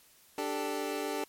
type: chord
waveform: 25% pulse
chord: D suspended fourth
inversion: none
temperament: equal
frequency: 293.7 / 392 / 440 Hz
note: D4 / G4 / A4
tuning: 0 / 0 / 0 cents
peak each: -33 dBFS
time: 0.38-1.24 s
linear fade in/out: 2 ms
effects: white hiss -61 dBFS RMS until 1.28 s + MP3 64 kbps